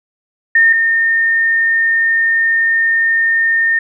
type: tone pair in turn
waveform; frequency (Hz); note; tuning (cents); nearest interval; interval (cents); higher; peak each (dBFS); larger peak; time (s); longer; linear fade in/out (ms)
sine; 1823 / 1823; A#6 / A#6; -39 / -39; unison; 0; neither; -6 / -10; first; 0.55-0.73 / 0.73-3.79; second; 5
effects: none